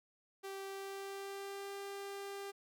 sawtooth tone with pitch glide, 390 to 397.5 Hz, G4 to G4, -9 to +24 cents, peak -39 dBFS, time 0.43-2.52 s, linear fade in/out 20 ms, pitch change +33 cents, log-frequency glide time 0.65-1.72 s, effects none

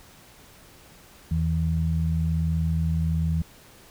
sine tone pair together, 81.15 / 162.3 Hz, E2 / E3, -27 / -27 cents, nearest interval octave, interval 1200 cents, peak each -24 dBFS, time 1.31-3.42 s, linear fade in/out 5 ms, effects pink hiss -51 dBFS RMS until 3.9 s

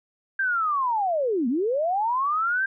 sine linear two-way sweep, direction down then up, 1600 to 224.4 to 1600 Hz, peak -21 dBFS, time 0.39-2.66 s, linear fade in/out 5 ms, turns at 1.48 s, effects none

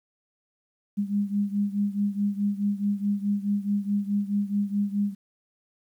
sine beating tone pair, 201.6 / 206.3 Hz, G3 / G#3, +49 / -11 cents, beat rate 4.7 Hz, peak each -25 / -28 dBFS, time 0.97-5.15 s, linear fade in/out 20 ms, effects 10-bit

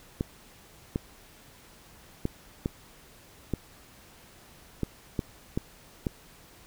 clicks, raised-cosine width 3 ms, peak -14 dBFS, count 9, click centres 0.209 / 0.959 / 2.254 / 2.659 / 3.537 / 4.833 / 5.192 / 5.575 / 6.068 s, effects pink hiss -54 dBFS RMS until 6.66 s

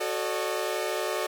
sawtooth chord, D# half-diminished seventh, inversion first, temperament equal with one note detuned, 370 / 440 / 554.4 / 606.6 Hz, F#4 / A4 / C#5 / D#5, 0 / 0 / 0 / -44 cents, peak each -29 / -29 / -32 / -28 dBFS, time 0-1.27 s, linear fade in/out 10 ms, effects none

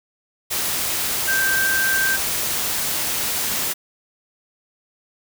sine tone in noise, 1568 Hz, G6, in tune, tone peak -18 dBFS, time 1.27-2.17 s, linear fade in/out 20 ms, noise white, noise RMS -23 dBFS, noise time 0.5-3.74 s, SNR +2 dB, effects none

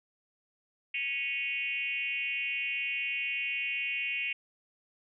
sine tone with frequency modulation, 2489 Hz, D#7, in tune, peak -30 dBFS, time 0.94-4.33 s, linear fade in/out 5 ms, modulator 275 Hz, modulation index 1.3, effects none

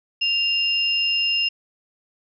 sine tone pair together, 2791 / 5154 Hz, F7 / E8, -2 / -40 cents, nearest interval major seventh, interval 1062 cents, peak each -19 / -26 dBFS, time 0.21-1.49 s, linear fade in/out 10 ms, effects none

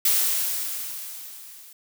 blue noise with level ramp, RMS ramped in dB -19 to -47 dBFS, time 0.05-1.73 s, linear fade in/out 5 ms, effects none

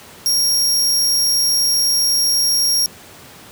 sawtooth tone, 5588 Hz, F8, in tune, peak -11 dBFS, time 0.26-2.86 s, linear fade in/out 0 ms, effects pink hiss -40 dBFS RMS until 3.51 s + high-pass 100 Hz 12 dB/octave

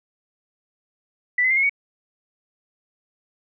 sine tone with pitch steps, 1975.5 / 2038 / 2103 / 2169 / 2238 Hz, B6 / C7 / C7 / C#7 / C#7, 0 / -46 / +8 / -38 / +16 cents, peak -16 dBFS, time 1.38-1.695 s, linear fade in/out 5 ms, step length 63 ms, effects none

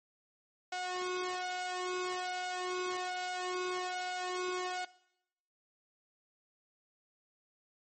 sawtooth tone with flanger, 364.3 Hz, F#4, 27 cents flat, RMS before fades -37 dBFS, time 0.72-4.85 s, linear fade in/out 5 ms, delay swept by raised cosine 1.3 to 1.94 ms, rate 1.2 Hz, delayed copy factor +0.85, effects noise-tail reverb RT60 0.8 s tail -19 dB re dry + MP3 32 kbps

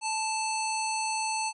harmonic tone, 879 Hz, A5, 2 cents flat, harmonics 1 / 3 / 5 / 7 / 9 / 10, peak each -30 / -35 / -37 / -38 / -40 / -40 dBFS, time 0.01-1.53 s, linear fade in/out 50 ms, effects none

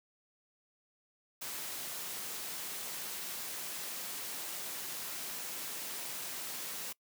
white noise, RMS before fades -41 dBFS, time 1.41-6.93 s, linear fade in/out 10 ms, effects noise-tail reverb RT60 0.1 s tail -24 dB re dry + high-pass 150 Hz 12 dB/octave

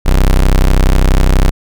35% pulse tone, 32.14 Hz, C1, 30 cents flat, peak -4 dBFS, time 0.05-1.51 s, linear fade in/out 20 ms, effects none

